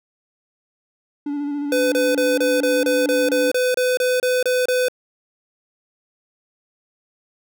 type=tone with vibrato; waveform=triangle; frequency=288.4 Hz; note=D4; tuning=31 cents flat; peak=-20 dBFS; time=1.26-3.51 s; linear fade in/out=5 ms; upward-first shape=square; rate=14 Hz; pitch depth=23 cents each way
type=tone bursts; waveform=square; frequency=503 Hz; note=B4; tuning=32 cents sharp; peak=-17 dBFS; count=14; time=1.72-4.884 s; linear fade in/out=2 ms; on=200 ms; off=28 ms
effects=none